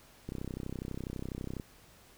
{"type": "click train", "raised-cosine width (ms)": 3, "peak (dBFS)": -25, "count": 43, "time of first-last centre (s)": [0.29, 1.598], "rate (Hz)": 32.1, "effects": ["pink hiss -59 dBFS RMS until 2.17 s"]}